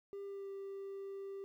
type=tone with pitch glide; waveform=triangle; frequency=398.5 to 392.8 Hz; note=G4 to G4; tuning=+28 to +4 cents; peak=-40 dBFS; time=0.13-1.44 s; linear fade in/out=0 ms; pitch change=-24 cents; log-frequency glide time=0.24-0.5 s; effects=tanh soft clip ceiling -36 dBFS + 13-bit